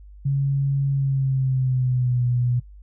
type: tone with pitch glide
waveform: sine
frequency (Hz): 138.59 to 122.76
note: C#3 to B2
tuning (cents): 0 to -10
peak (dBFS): -18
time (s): 0.25-2.6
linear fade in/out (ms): 10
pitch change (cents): -210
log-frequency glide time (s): 0.91-2.23
effects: noise-tail reverb RT60 0.1 s tail -21 dB re dry + added 50 Hz sine -41 dBFS peak until 2.82 s